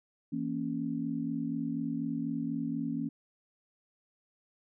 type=chord; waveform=sine; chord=A# diminished; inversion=second; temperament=equal; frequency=164.81 / 233.1 / 277.2 Hz; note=E3 / A#3 / C#4; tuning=0 / 0 / 0 cents; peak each=-38 / -35 / -34 dBFS; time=0.32-3.09 s; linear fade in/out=10 ms; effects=none